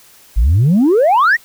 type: exponential sweep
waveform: sine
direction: up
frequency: 46.97 to 1975.5 Hz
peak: -6 dBFS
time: 0.36-1.37 s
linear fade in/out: 20 ms
effects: tanh soft clip ceiling -6 dBFS + white hiss -45 dBFS RMS until 1.44 s